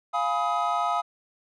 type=chord; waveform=triangle; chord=F half-diminished seventh; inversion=none; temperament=equal with one note detuned; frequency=698.5 / 830.6 / 987.8 / 1263.3 Hz; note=F5 / Ab5 / Cb6 / Eb6; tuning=0 / 0 / 0 / +26 cents; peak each=-26 / -28 / -30 / -25 dBFS; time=0.13-1.02 s; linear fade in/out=20 ms; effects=resampled to 22050 Hz